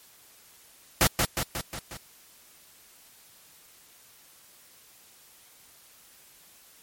pink noise with echo, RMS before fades -20 dBFS, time 1.01-1.07 s, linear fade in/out 0 ms, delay 180 ms, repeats 5, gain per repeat -4 dB, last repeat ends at 1.97 s, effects white hiss -55 dBFS RMS until 6.82 s + MP3 64 kbps

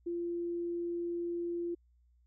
sine tone, 344.4 Hz, F4, 24 cents flat, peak -33 dBFS, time 0.06-1.75 s, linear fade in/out 10 ms, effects added 60 Hz sine -64 dBFS peak until 2.26 s

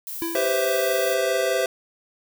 violet noise, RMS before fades -33 dBFS, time 0.07-1.14 s, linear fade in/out 0 ms
square tone with exponential decay, 333.2 Hz, E4, 19 cents sharp, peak -24 dBFS, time 0.22-0.82 s, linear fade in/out 0 ms, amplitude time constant 130 ms
square chord, C major seventh, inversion second, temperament equal with one note detuned, 392 / 498.5 / 523.3 / 659.3 Hz, G4 / B4 / C5 / E5, 0 / +16 / 0 / 0 cents, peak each -28 / -29 / -25 / -26 dBFS, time 0.35-1.66 s, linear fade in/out 2 ms
effects none

